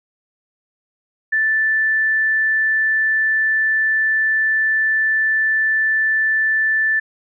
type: tone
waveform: sine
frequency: 1760 Hz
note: A6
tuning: in tune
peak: -14 dBFS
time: 1.32-7 s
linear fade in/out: 10 ms
effects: none